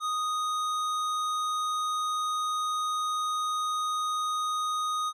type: tone with hard clipping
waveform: sine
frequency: 1243 Hz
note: D#6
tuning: 2 cents flat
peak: -29 dBFS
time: 0-5.13 s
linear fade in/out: 50 ms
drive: 13 dB
effects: none